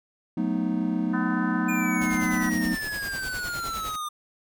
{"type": "chord", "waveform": "triangle", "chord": "B dominant seventh", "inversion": "second", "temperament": "equal with one note detuned", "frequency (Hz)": [182.98, 220, 246.9, 311.1], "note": ["F#3", "A3", "B3", "D#4"], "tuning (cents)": [-19, 0, 0, 0], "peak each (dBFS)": -27, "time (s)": [0.37, 2.75], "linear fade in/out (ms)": 5}
{"type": "harmonic tone", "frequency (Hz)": 252.7, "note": "B3", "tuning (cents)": 40, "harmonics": [3, 4, 5, 6, 7], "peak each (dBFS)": [-39, -34, -36, -33, -38], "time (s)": [1.13, 2.5], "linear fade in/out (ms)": 10}
{"type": "exponential sweep", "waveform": "square", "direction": "down", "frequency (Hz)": [2437, 1200], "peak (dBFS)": -30, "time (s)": [1.68, 4.09], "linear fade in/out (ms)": 10}
{"type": "noise with tremolo", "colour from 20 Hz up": "pink", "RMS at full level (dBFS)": -36, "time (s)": [2.01, 3.96], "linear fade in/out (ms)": 5, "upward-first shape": "sine", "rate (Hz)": 9.8, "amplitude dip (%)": 70}
{"effects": []}